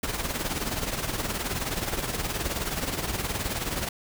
pink noise with tremolo, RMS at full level -27 dBFS, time 0.03-3.89 s, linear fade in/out 5 ms, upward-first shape triangle, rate 19 Hz, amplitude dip 70%, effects none

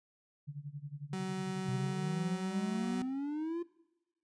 sine tone with tremolo, 144.5 Hz, D3, 28 cents flat, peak -37 dBFS, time 0.47-2.04 s, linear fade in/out 20 ms, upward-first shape sine, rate 11 Hz, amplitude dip 85%
35% pulse tone, 188.2 Hz, F#3, 30 cents sharp, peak -34 dBFS, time 1.13-3.02 s, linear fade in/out 2 ms
triangle exponential sweep, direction up, 125.1 to 349.2 Hz, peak -32 dBFS, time 1.68-3.63 s, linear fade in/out 10 ms
effects noise-tail reverb RT60 1.0 s tail -21 dB re dry + resampled to 22050 Hz

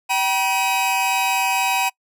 45% pulse tone cluster, 770 / 963 / 2524 Hz, G5 / B5 / D#7, -31 / -44 / +24 cents, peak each -22 dBFS, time 0.09-1.9 s, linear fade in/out 20 ms, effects noise-tail reverb RT60 0.1 s tail -26 dB re dry

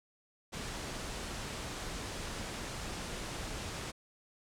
pink low-pass noise, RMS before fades -41 dBFS, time 0.52-3.92 s, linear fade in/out 20 ms, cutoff 9200 Hz, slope 24 dB/octave, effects none

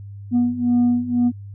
sine beating tone pair, 241.2 / 243.2 Hz, B3 / B3, -41 / -26 cents, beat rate 2 Hz, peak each -18 / -15 dBFS, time 0.31-1.32 s, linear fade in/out 50 ms, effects tanh soft clip ceiling -12 dBFS + added 100 Hz sine -33 dBFS peak until 1.54 s

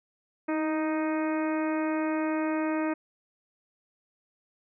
harmonic tone with a mistuned harmonic, 311.1 Hz, D#4, in tune, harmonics 1 / 2 / 3 / 4 / 5 / 6 / 7 / 8, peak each -27 / -33 / -37 / -39 / -41 / -43 / -44 / -45 dBFS, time 0.48-2.94 s, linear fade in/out 10 ms, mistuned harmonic 1, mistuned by +22 cents, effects none

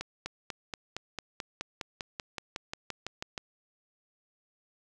accelerating click train, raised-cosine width 0.2 ms, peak -18 dBFS, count 18, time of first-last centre 0.01-3.378 s, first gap 250 ms, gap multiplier 0.97, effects none

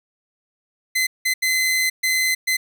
sawtooth tone bursts at uneven times, 2046 Hz, C7, 39 cents flat, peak -14 dBFS, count 5, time 0.95-1.07 / 1.25-1.34 / 1.42-1.9 / 2.03-2.35 / 2.47-2.57 s, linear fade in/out 10 ms, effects none

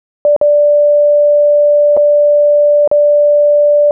sine tone with dropouts, 587 Hz, D5, 1 cent flat, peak -5 dBFS, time 0.25-3.91 s, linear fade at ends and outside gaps 1 ms, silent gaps 0.364-0.413 / 1.967-1.973 / 2.876-2.914 s, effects none

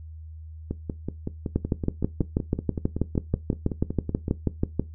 two click trains, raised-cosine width 3 ms, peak -15 / -9 dBFS, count 20 / 21, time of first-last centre 0.71-4.281 / 1.56-4.796 s, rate 5.32 / 6.18 Hz, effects noise-tail reverb RT60 0.2 s tail -18 dB re dry + added 79 Hz sine -38 dBFS peak until 4.94 s

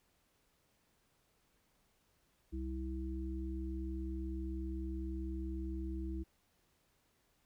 harmonic tone, 65.41 Hz, C2, in tune, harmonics 1 / 3 / 5, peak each -39 / -48 / -43 dBFS, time 2.52-6.24 s, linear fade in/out 20 ms, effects pink hiss -75 dBFS RMS until 7.45 s

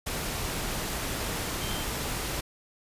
sine tone in noise, 3136 Hz, G7, in tune, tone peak -39 dBFS, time 1.61-1.84 s, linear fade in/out 10 ms, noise pink, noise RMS -32 dBFS, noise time 0.06-2.41 s, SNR -10 dB, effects resampled to 32000 Hz

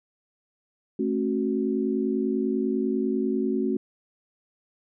sine chord, F# minor, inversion first, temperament equal with one note detuned, 220 / 270.1 / 370 Hz, A3 / C#4 / F#4, 0 / -45 / 0 cents, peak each -27 / -27 / -27 dBFS, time 0.99-3.77 s, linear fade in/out 5 ms, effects none

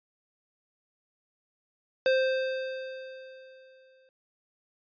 square tone with exponential decay, 523 Hz, C5, 1 cent flat, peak -21 dBFS, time 2.06-4.09 s, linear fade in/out 1 ms, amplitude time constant 440 ms, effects resampled to 11025 Hz

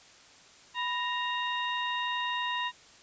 harmonic tone with a mistuned harmonic, 932.3 Hz, A#5, in tune, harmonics 1 / 2 / 3 / 4, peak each -32 / -35 / -37 / -38 dBFS, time 0.74-2.72 s, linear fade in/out 50 ms, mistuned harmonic 1, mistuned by +100 cents, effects white hiss -55 dBFS RMS until 3.02 s + resampled to 16000 Hz

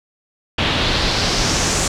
pink noise with low-pass filter sweep, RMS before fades -18 dBFS, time 0.58-1.88 s, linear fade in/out 5 ms, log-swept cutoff 3200 to 7600 Hz, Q 2.5, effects none

